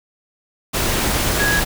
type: tone in noise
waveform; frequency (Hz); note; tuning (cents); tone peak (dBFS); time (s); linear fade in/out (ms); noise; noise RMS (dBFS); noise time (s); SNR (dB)
sine; 1661.2; G#6; 0; -17; 1.39-1.61; 20; pink; -19; 0.73-1.65; -1
effects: none